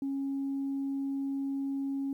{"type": "tone", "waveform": "sine", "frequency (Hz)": 274.5, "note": "C#4", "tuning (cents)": -17, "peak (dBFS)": -29, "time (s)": [0.02, 2.13], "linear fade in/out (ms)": 2, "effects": ["tanh soft clip ceiling -27 dBFS", "11-bit"]}